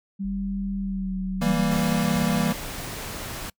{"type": "tone with pitch glide", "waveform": "sine", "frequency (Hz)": [196, 188.34], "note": ["G3", "F#3"], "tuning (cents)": [0, 31], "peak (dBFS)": -26, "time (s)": [0.19, 1.64], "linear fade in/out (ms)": 20, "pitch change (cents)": -69, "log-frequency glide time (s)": [0.79, 1.13]}
{"type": "linear sweep", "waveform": "sine", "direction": "down", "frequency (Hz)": [46.25, 31.85], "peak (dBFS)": -33, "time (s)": [0.24, 1.81], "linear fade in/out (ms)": 10}
{"type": "chord", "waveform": "square", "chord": "E diminished", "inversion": "none", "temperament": "equal", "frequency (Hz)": [164.81, 196, 233.1], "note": ["E3", "G3", "Bb3"], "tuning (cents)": [0, 0, 0], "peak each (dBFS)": -26, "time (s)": [1.41, 2.53], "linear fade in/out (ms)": 10}
{"type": "noise", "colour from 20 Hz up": "pink", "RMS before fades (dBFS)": -34, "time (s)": [1.71, 3.5], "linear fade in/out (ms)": 5}
{"effects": ["noise-tail reverb RT60 0.1 s tail -26 dB re dry"]}